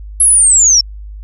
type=linear sweep; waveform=sine; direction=down; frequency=11110 to 5310 Hz; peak=-5 dBFS; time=0.2-0.81 s; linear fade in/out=5 ms; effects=added 51 Hz sine -26 dBFS peak until 1.23 s